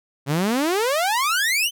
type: exponential sweep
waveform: sawtooth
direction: up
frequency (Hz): 132.8 to 3136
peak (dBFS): -15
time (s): 0.26-1.71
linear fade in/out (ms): 50
effects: none